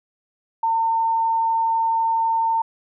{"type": "tone", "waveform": "sine", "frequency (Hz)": 906, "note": "A#5", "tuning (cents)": -50, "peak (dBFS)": -17, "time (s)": [0.63, 2.62], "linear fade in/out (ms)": 5, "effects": []}